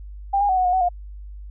sine tone with pitch steps, 793 / 815 / 750 / 737 / 720 / 750 / 710 Hz, G5 / G#5 / F#5 / F#5 / F#5 / F#5 / F5, +20 / -33 / +23 / -7 / -47 / +23 / +28 cents, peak -16 dBFS, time 0.33-0.89 s, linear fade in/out 10 ms, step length 80 ms, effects added 50 Hz sine -34 dBFS peak until 1.5 s

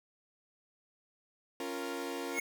sawtooth chord, Bb minor, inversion first, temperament equal, 277.2 / 349.2 / 466.2 Hz, Db4 / F4 / Bb4, 0 / 0 / 0 cents, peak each -37 dBFS, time 1.6-2.39 s, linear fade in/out 2 ms
square tone with exponential growth, 2181 Hz, C#7, 29 cents flat, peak -29 dBFS, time 2.28-2.4 s, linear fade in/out 5 ms, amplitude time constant 25 ms
effects none

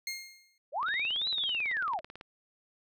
20% pulse tone with exponential decay, 2132 Hz, C7, 32 cents sharp, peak -27 dBFS, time 0.07-0.58 s, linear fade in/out 2 ms, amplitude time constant 110 ms
sine linear two-way sweep, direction up then down, 484.9 to 4073 to 557 Hz, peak -29 dBFS, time 0.72-2.01 s, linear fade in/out 50 ms, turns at 1.29 s
click train, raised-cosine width 0.3 ms, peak -29 dBFS, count 26, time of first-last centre 0.83-2.211 s, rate 18.1 Hz
sine tone with tremolo, 3729 Hz, A#7, in tune, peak -37 dBFS, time 0.86-1.73 s, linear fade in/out 5 ms, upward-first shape sine, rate 2.3 Hz, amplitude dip 95%
effects none

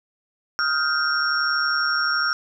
sine tone cluster, 1263 / 1404 / 1556 / 5530 Hz, D#6 / F6 / G6 / F8, +26 / +9 / -13 / -18 cents, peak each -27 / -22 / -28 / -25 dBFS, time 0.59-2.33 s, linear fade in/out 0 ms, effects none

